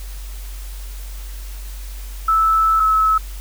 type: tone pair in turn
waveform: sine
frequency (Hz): 1312 / 1296.2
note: E6 / E6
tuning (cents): -9 / -30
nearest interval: unison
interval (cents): 21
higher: first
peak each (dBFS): -12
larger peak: neither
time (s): 2.28-2.8 / 2.8-3.18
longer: first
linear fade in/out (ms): 5
effects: added 47 Hz sine -28 dBFS peak until 3.4 s + white hiss -41 dBFS RMS until 3.4 s